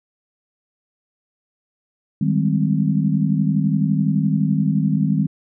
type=chord; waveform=sine; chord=Ab major seventh; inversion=second; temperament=equal; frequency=155.56 / 196 / 207.7 / 261.6 Hz; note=Eb3 / G3 / Ab3 / C4; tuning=0 / 0 / 0 / 0 cents; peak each=-19 / -20 / -23 / -24 dBFS; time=2.21-5.27 s; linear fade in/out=5 ms; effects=none